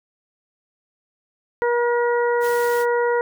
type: harmonic tone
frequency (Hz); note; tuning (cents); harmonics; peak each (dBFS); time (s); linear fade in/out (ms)
478.3; A#4; +44; 1 / 2 / 3 / 4; -18 / -24 / -28 / -30; 1.62-3.21; 0
type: noise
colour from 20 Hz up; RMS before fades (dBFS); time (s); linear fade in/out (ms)
white; -36; 2.4-2.86; 50
effects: none